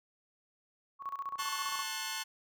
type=tone with tremolo; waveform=sine; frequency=1108.7 Hz; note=C#6; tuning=in tune; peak=-34 dBFS; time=0.99-1.85 s; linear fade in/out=50 ms; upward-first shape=square; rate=15 Hz; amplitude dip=75%
type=chord; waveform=10% pulse; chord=F# diminished; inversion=first; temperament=equal with one note detuned; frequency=880 / 1071 / 1480 Hz; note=A5 / C6 / F#6; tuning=0 / +40 / 0 cents; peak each=-32 dBFS; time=1.38-2.24 s; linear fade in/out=20 ms
effects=none

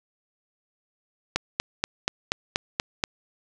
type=click train; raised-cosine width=0.2 ms; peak=-5 dBFS; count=8; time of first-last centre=1.36-3.039 s; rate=4.17 Hz; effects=none

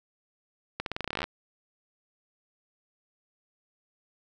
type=accelerating click train; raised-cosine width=0.3 ms; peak=-15 dBFS; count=16; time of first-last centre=0.8-1.241 s; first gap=62 ms; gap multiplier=0.88; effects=none

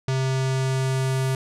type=tone with low-pass filter sweep; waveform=square; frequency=132.1 Hz; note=C3; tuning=17 cents sharp; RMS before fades=-23 dBFS; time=0.08-1.35 s; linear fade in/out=2 ms; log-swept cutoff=6100 to 11000 Hz; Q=1.3; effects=none

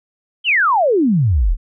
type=exponential sweep; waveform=sine; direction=down; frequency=3200 to 32.72 Hz; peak=-11 dBFS; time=0.44-1.57 s; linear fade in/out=50 ms; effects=none

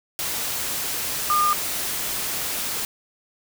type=tone in noise; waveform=sine; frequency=1211 Hz; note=D#6; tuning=47 cents flat; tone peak=-17 dBFS; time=1.3-1.53 s; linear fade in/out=0 ms; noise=white; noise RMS=-27 dBFS; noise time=0.19-2.85 s; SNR=+7 dB; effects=none

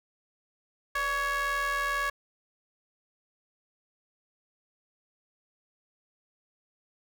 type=ring-modulated tone; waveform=square; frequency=271.8 Hz; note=C#4; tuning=34 cents flat; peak=-25 dBFS; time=0.95-2.1 s; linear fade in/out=5 ms; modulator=1400 Hz; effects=none

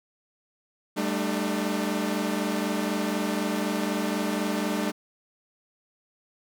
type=chord; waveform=sawtooth; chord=G suspended second; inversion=none; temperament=equal with one note detuned; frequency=196 / 220 / 300.7 Hz; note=G3 / A3 / D4; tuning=0 / 0 / +41 cents; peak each=-26 dBFS; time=0.96-4.92 s; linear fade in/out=20 ms; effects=none

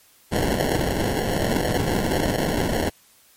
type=noise with sample-and-hold; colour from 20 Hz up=white; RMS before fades=-22 dBFS; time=0.31-2.9 s; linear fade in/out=20 ms; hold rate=1225 Hz; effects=white hiss -55 dBFS RMS until 3.36 s + MP3 64 kbps

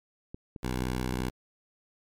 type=clicks; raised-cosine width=3 ms; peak=-27 dBFS; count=6; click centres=0.345 / 0.562 / 0.822 / 0.9 / 1.135 / 1.199 s
type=tone; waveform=10% pulse; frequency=62.8 Hz; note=B1; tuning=30 cents sharp; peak=-21 dBFS; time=0.63-1.3 s; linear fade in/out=5 ms
effects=MP3 96 kbps

